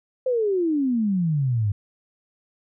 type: exponential sweep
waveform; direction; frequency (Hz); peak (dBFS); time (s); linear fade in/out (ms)
sine; down; 526 to 98; -19; 0.26-1.72; 5
effects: none